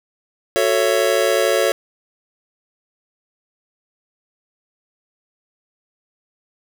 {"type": "chord", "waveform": "square", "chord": "F# minor seventh", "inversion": "none", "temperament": "just", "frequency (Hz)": [370, 444, 555, 666], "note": ["F#4", "A4", "C#5", "E5"], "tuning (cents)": [0, 16, 2, 18], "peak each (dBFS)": [-23, -21, -19, -23], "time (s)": [0.56, 1.72], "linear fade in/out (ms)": 0, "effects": []}